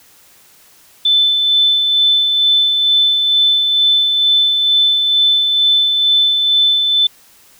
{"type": "tone with tremolo", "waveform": "sine", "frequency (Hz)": 3520, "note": "A7", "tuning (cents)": 0, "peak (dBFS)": -8, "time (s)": [1.05, 7.07], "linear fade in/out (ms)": 5, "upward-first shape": "sine", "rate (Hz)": 2.2, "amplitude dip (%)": 35, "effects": ["white hiss -47 dBFS RMS until 7.59 s"]}